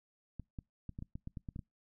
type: clicks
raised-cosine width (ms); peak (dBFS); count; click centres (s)
5; -30; 11; 0.397 / 0.588 / 0.893 / 0.989 / 1.024 / 1.155 / 1.274 / 1.372 / 1.488 / 1.561 / 1.592
effects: noise-tail reverb RT60 0.2 s tail -26 dB re dry